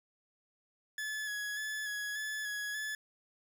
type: tone with vibrato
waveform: 40% pulse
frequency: 1700 Hz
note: G#6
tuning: 40 cents sharp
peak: -35 dBFS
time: 0.98-2.95 s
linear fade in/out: 2 ms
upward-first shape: square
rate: 1.7 Hz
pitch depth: 24 cents each way
effects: 11-bit